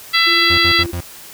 harmonic tone, 668 Hz, E5, 23 cents sharp, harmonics 2 / 3 / 4 / 5 / 6 / 7, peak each -19 / -15 / -21 / -18 / -20 / -18 dBFS, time 0.13-0.84 s, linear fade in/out 20 ms
sine tone with tremolo, 342.3 Hz, F4, 35 cents flat, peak -22 dBFS, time 0.26-0.92 s, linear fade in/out 20 ms, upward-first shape sine, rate 19 Hz, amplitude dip 25%
40% pulse tone bursts, 87.31 Hz, F2, in tune, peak -20 dBFS, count 4, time 0.5-1.007 s, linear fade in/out 5 ms, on 78 ms, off 65 ms
effects white hiss -37 dBFS RMS until 1.33 s

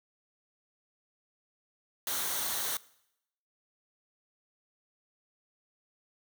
white noise with comb filter, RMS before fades -33 dBFS, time 2.07-2.77 s, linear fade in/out 2 ms, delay 0.4 ms, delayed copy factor -0.5, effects noise-tail reverb RT60 0.8 s tail -21 dB re dry

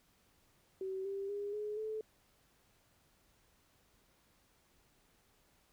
sine tone with pitch steps, 381 / 393.8 / 406.9 / 420.6 / 434.6 Hz, G4 / G4 / G#4 / G#4 / A4, -49 / +8 / -35 / +22 / -21 cents, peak -37 dBFS, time 0.81-2.01 s, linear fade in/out 2 ms, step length 240 ms, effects pink hiss -71 dBFS RMS until 5.72 s

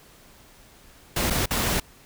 pink noise with dropouts, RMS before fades -24 dBFS, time 1.16-1.8 s, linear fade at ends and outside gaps 5 ms, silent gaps 1.301-1.305 / 1.459-1.507 s, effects pink hiss -52 dBFS RMS until 2.05 s

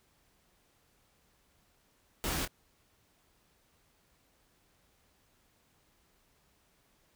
pink noise with echo, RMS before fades -34 dBFS, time 2.24-2.45 s, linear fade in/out 0 ms, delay 26 ms, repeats 1, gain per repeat -9 dB, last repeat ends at 2.476 s, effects pink hiss -70 dBFS RMS until 7.15 s

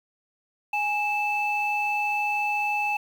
sine tone pair together, 829 / 2633 Hz, G#5 / E7, -3 / -3 cents, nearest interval octave + minor sixth, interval 2000 cents, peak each -25 dBFS, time 0.73-2.97 s, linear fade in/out 5 ms, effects tanh soft clip ceiling -16 dBFS + 8-bit

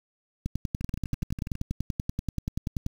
two click trains, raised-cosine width 5 ms, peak -23 / -16 dBFS, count 10 / 26, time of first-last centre 0.81-1.554 / 0.46-2.864 s, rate 12.1 / 10.4 Hz, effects 7-bit

